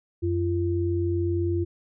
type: tone pair together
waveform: sine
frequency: 90.82 / 342.9 Hz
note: F#2 / F4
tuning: -32 / -32 cents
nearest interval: octave + major seventh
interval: 2300 cents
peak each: -25 dBFS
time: 0.22-1.65 s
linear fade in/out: 20 ms
effects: none